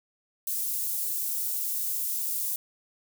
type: high-pass noise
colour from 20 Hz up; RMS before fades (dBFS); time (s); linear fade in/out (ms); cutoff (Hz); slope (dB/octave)
white; -30; 0.47-2.56; 2; 9900; 12
effects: none